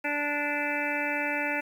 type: harmonic tone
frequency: 292.1 Hz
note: D4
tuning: 9 cents flat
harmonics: 1 / 2 / 3 / 5 / 6 / 7 / 8 / 9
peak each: -35 / -35 / -35 / -35 / -35 / -35 / -35 / -35 dBFS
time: 0.04-1.61 s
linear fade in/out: 10 ms
effects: 9-bit